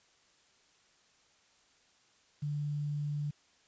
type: tone with quantisation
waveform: sine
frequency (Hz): 146.83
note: D3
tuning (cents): 0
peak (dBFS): -32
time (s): 2.42-3.31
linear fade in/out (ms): 10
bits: 10
effects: white hiss -67 dBFS RMS until 3.67 s + resampled to 16000 Hz